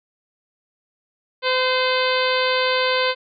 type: harmonic tone with a mistuned harmonic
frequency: 512 Hz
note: C5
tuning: 38 cents flat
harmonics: 1 / 2 / 3 / 4 / 5 / 6 / 7 / 8 / 9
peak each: -21 / -24 / -26 / -27 / -28 / -29 / -29 / -30 / -31 dBFS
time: 1.42-3.15 s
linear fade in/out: 50 ms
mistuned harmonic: 4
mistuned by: +22 cents
effects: none